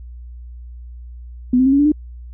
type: tone with pitch steps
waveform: sine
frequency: 249.3 / 259 / 269.1 / 279.5 / 290.4 / 301.7 Hz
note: B3 / C4 / C4 / C#4 / D4 / D4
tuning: +16 / -17 / +49 / +14 / -19 / +47 cents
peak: -10 dBFS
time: 1.53-1.92 s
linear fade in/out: 5 ms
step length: 65 ms
effects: added 60 Hz sine -32 dBFS peak until 2.33 s